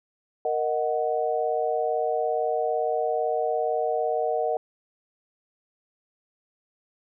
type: chord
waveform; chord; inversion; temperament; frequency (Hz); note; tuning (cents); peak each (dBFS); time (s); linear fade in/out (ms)
sine; D# minor; second; equal; 466.2 / 622.3 / 740; A#4 / D#5 / F#5; 0 / 0 / 0; -27; 0.45-4.57; 2
effects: none